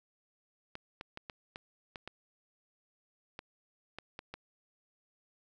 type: clicks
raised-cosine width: 0.3 ms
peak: -26 dBFS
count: 11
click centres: 0.754 / 1.011 / 1.174 / 1.298 / 1.559 / 1.958 / 2.076 / 3.391 / 3.986 / 4.191 / 4.34 s
effects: none